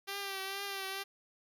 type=tone with vibrato; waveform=5% pulse; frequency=392 Hz; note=G4; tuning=in tune; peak=-26 dBFS; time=0.07-1.04 s; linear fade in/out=20 ms; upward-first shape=triangle; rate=2.2 Hz; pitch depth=43 cents each way; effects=none